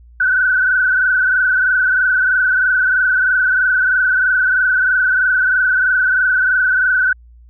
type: tone with frequency modulation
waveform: sine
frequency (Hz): 1499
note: F#6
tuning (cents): +22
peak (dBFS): -11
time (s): 0.2-7.13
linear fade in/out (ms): 5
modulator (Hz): 23.1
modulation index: 2.1
effects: added 59 Hz sine -40 dBFS peak until 7.49 s